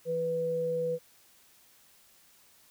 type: tone pair together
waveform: sine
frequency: 164.85 / 494 Hz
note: E3 / B4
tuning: 0 / 0 cents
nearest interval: octave + perfect fifth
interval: 1900 cents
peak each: -39 / -28 dBFS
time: 0.05-0.99 s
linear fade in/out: 50 ms
effects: white hiss -61 dBFS RMS until 2.7 s